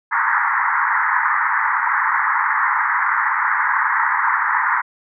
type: band-pass noise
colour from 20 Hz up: pink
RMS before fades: -18 dBFS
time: 0.11-4.82 s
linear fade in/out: 20 ms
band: 870 to 2000 Hz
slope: 96 dB/octave
effects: none